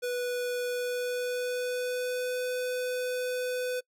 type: tone with pitch glide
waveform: square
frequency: 491.9 to 500.8 Hz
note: B4 to B4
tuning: -7 to +24 cents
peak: -30 dBFS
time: 0.02-3.81 s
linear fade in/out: 20 ms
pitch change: +31 cents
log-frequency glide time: 0.68-2.44 s
effects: noise-tail reverb RT60 0.1 s tail -26 dB re dry